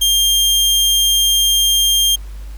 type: tone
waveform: sawtooth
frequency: 3200 Hz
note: G7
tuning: 35 cents sharp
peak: -8 dBFS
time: 0.01-2.16 s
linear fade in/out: 10 ms
effects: added 50 Hz sine -27 dBFS peak until 2.57 s + pink hiss -46 dBFS RMS until 2.57 s